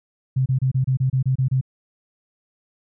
sine tone bursts, 130.81 Hz, C3, in tune, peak -16 dBFS, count 10, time 0.36-1.612 s, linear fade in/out 10 ms, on 100 ms, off 28 ms, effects none

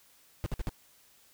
brown noise bursts, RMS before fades -31 dBFS, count 4, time 0.44-0.693 s, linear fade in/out 0 ms, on 22 ms, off 55 ms, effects white hiss -62 dBFS RMS until 1.33 s

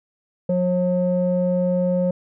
square tone with low-pass filter, 180 Hz, F#3, 47 cents flat, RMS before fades -20 dBFS, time 0.49-2.11 s, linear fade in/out 5 ms, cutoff 480 Hz, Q 8.9, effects none

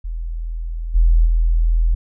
sine tone with level steps, 41.2 Hz, E1, in tune, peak -22 / -9 / -12 dBFS, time 0.04-1.95 s, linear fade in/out 10 ms, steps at 0.94 / 1.25 s, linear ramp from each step 20 ms, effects none

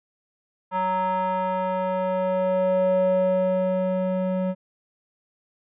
square tone with band-pass filter sweep, 185.8 Hz, F#3, 7 cents sharp, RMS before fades -23 dBFS, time 0.71-4.55 s, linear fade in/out 50 ms, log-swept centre 980 to 380 Hz, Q 3.5, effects resampled to 8000 Hz

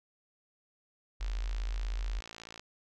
sine tone, 43.65 Hz, F1, in tune, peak -31 dBFS, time 1.2-2.21 s, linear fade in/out 20 ms
click train, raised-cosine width 0.2 ms, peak -28 dBFS, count 79, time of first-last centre 1.21-2.595 s, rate 56.3 Hz
effects none

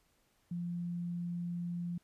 sine tone, 173.6 Hz, F3, 10 cents flat, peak -35 dBFS, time 0.51-1.98 s, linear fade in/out 5 ms, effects pink hiss -73 dBFS RMS until 2.03 s + resampled to 32000 Hz

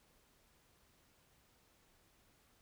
silence, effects pink hiss -71 dBFS RMS until 2.61 s

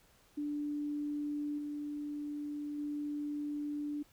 sine tone with level steps, 293.7 Hz, D4, in tune, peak -34 / -37 / -35 dBFS, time 0.37-4.03 s, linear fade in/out 10 ms, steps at 1.58 / 2.78 s, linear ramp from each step 5 ms, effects pink hiss -66 dBFS RMS until 4.12 s

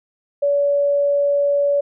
sine tone, 570 Hz, C#5, 48 cents sharp, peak -14 dBFS, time 0.42-1.81 s, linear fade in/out 10 ms, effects none

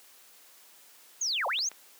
sine linear two-way sweep, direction down then up, 6790 to 493.9 to 6790 Hz, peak -27 dBFS, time 1.21-1.69 s, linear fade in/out 5 ms, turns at 1.47 s
clicks, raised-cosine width 0.3 ms, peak -29 dBFS, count 2, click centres 1.589 / 1.716 s
effects white hiss -56 dBFS RMS until 1.99 s + high-pass 300 Hz 12 dB/octave

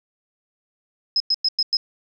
sine tone bursts, 5120 Hz, D#8, 49 cents sharp, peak -16 dBFS, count 5, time 1.16-1.77 s, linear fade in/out 2 ms, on 42 ms, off 100 ms, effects none

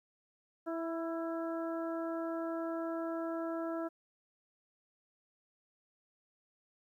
harmonic tone with a mistuned harmonic, 329.6 Hz, E4, in tune, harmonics 1 / 2 / 3 / 4 / 5, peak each -37 / -39 / -49 / -45 / -53 dBFS, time 0.66-3.89 s, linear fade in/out 20 ms, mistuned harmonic 4, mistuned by +21 cents, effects 12-bit

